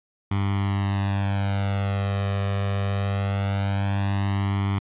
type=tone with flanger; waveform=sawtooth; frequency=99.2 Hz; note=G2; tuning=21 cents sharp; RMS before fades=-24 dBFS; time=0.31-4.79 s; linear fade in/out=5 ms; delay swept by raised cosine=0.93 to 1.67 ms; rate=0.22 Hz; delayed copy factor=+1; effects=resampled to 8000 Hz + 9-bit